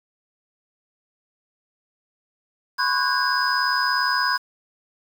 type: tone cluster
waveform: sine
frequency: 1009 / 1089 / 1482 / 1619 / 5000 Hz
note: B5 / C#6 / F#6 / G#6 / D#8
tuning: +37 / -31 / +2 / -45 / +8 cents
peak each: -25 dBFS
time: 2.78-4.38 s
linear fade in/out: 20 ms
effects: tanh soft clip ceiling -7 dBFS + 7-bit